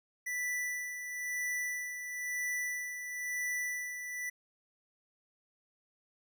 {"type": "tone with tremolo", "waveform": "square", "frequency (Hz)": 1975.5, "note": "B6", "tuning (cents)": 0, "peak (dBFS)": -33, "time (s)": [0.26, 4.3], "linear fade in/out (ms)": 10, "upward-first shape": "sine", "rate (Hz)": 1, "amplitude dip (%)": 55, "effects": []}